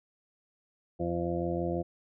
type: harmonic tone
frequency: 86.1 Hz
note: F2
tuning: 24 cents flat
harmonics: 1 / 2 / 3 / 4 / 6 / 7 / 8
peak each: -38 / -35 / -42 / -33 / -36 / -40 / -38 dBFS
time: 0.99-1.83 s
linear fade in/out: 20 ms
effects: none